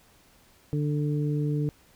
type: harmonic tone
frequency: 147.9 Hz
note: D3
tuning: 13 cents sharp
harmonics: 1 / 2 / 3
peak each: -25 / -31 / -35 dBFS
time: 0.73-1.69 s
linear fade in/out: 0 ms
effects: pink hiss -59 dBFS RMS until 1.95 s